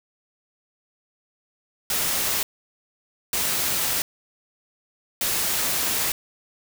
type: noise bursts at uneven times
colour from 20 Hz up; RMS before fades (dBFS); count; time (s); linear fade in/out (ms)
white; -24; 3; 1.9-2.43 / 3.33-4.02 / 5.21-6.12; 2
effects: none